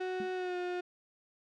35% pulse tone with pitch glide, 370 to 358 Hz, F#4 to F4, 0 to +43 cents, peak -32 dBFS, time 0-0.81 s, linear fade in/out 10 ms, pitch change -57 cents, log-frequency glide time 0.34-0.57 s
sine tone with exponential decay, 211.1 Hz, G#3, 29 cents sharp, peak -35 dBFS, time 0.2-0.32 s, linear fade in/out 2 ms, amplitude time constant 26 ms
effects low-pass 3000 Hz 12 dB/octave

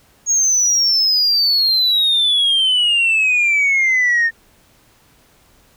sine exponential sweep, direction down, 6645 to 1816 Hz, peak -10 dBFS, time 0.26-4.31 s, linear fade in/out 50 ms, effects tanh soft clip ceiling -10 dBFS + pink hiss -53 dBFS RMS until 5.76 s

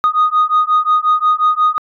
sine beating tone pair, 1238 / 1243.6 Hz, D#6 / D#6, -9 / -1 cents, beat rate 5.6 Hz, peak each -12 dBFS, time 0.04-1.78 s, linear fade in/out 0 ms, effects tanh soft clip ceiling -6 dBFS

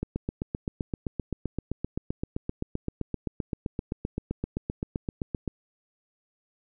click train, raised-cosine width 3 ms, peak -16 dBFS, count 43, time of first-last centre 0.03-5.477 s, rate 7.71 Hz, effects none

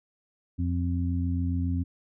harmonic tone, 87.31 Hz, F2, in tune, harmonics 1 / 2 / 3, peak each -26 / -34 / -31 dBFS, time 0.58-1.84 s, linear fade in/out 20 ms, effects none

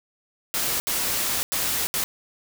white noise bursts at uneven times, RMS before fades -25 dBFS, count 4, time 0.54-0.8 / 0.87-1.43 / 1.52-1.87 / 1.94-2.04 s, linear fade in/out 0 ms, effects none

